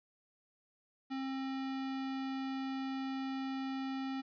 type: tone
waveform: square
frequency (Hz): 266.8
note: C4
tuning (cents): +34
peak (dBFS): -37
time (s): 1.1-4.22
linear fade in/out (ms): 20
effects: resampled to 11025 Hz + 12-bit